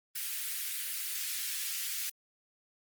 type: high-pass noise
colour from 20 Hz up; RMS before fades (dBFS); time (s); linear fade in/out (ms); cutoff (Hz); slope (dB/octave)
white; -36; 0.15-2.1; 10; 1700; 24
effects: Opus 24 kbps